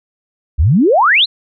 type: exponential sweep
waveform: sine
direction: up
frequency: 62 to 4291 Hz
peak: -7 dBFS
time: 0.58-1.26 s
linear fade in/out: 20 ms
effects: none